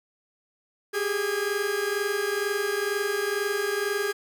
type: tone cluster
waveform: 45% pulse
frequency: 396 / 418.1 / 1630 Hz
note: G4 / G#4 / G#6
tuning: +18 / +12 / -33 cents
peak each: -29 / -29 / -31 dBFS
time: 0.93-4.13 s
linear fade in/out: 20 ms
effects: none